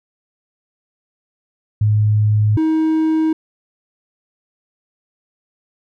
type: tone pair in turn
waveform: sine / triangle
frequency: 106.1 / 316.9 Hz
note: G#2 / D#4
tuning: +38 / +32 cents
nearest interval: octave + perfect fifth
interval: 1894 cents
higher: second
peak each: -11 dBFS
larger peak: neither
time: 1.81-2.57 / 2.57-3.33 s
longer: neither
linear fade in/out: 5 ms
effects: none